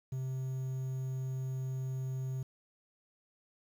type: tone with quantisation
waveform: triangle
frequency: 130.81 Hz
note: C3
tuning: in tune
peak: -32 dBFS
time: 0.12-2.43 s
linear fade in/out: 5 ms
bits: 10
effects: none